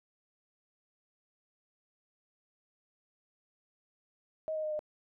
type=tone with pitch steps; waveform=sine; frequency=630 / 622.4 / 614.9 / 607.5 Hz; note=D#5 / D#5 / D#5 / D#5; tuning=+21 / 0 / -21 / -42 cents; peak=-32 dBFS; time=4.48-4.792 s; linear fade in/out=0 ms; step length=78 ms; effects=none